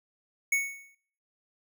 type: tone with exponential decay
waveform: square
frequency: 2217 Hz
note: C#7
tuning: in tune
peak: -22 dBFS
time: 0.52-0.95 s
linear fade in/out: 5 ms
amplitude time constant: 93 ms
effects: noise-tail reverb RT60 0.6 s tail -21 dB re dry

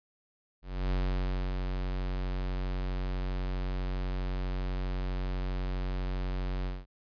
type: tone with ADSR envelope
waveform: square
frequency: 46.14 Hz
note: F#1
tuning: 4 cents flat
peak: -27 dBFS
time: 0.62-6.86 s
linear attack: 290 ms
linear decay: 610 ms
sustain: -4 dB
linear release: 200 ms
effects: resampled to 11025 Hz

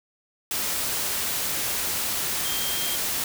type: tone in noise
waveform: sine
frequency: 3200 Hz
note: G7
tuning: 35 cents sharp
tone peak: -32 dBFS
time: 2.45-2.96 s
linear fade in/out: 2 ms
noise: white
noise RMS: -27 dBFS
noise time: 0.51-3.24 s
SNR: -8 dB
effects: none

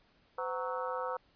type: harmonic tone with a mistuned harmonic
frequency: 185.6 Hz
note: F#3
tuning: 6 cents sharp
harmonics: 3 / 4 / 5 / 6 / 7 / 8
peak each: -37 / -44 / -40 / -42 / -40 / -49 dBFS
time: 0.38-1.17 s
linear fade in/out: 5 ms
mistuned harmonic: 3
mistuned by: -150 cents
effects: pink hiss -68 dBFS RMS until 1.35 s + resampled to 11025 Hz

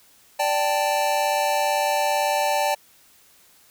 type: chord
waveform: square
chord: D suspended fourth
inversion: none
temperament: just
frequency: 587.3 / 783.1 / 881 Hz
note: D5 / G5 / A5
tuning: 0 / -2 / +2 cents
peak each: -25 dBFS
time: 0.39-2.75 s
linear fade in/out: 10 ms
effects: white hiss -55 dBFS RMS until 3.7 s

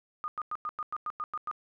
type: tone bursts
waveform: sine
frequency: 1225 Hz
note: D#6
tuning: 27 cents flat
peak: -31 dBFS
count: 10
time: 0.24-1.513 s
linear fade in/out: 0 ms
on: 40 ms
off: 97 ms
effects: none

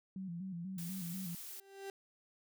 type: tone with vibrato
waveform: sine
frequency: 180 Hz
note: F#3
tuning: 47 cents flat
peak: -40 dBFS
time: 0.16-1.35 s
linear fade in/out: 2 ms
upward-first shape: square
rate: 4.1 Hz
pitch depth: 93 cents each way
type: noise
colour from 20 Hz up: blue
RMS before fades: -48 dBFS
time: 0.78-1.6 s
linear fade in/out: 2 ms
type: tone with exponential growth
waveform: 35% pulse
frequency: 392 Hz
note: G4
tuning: in tune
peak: -39 dBFS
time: 1.39-1.9 s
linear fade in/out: 1 ms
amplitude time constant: 110 ms
effects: none

